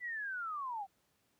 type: linear sweep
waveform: sine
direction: down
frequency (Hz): 2000 to 746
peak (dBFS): -37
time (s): 0-0.87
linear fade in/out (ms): 50
effects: pink hiss -75 dBFS RMS until 1.39 s + high-pass 100 Hz 12 dB/octave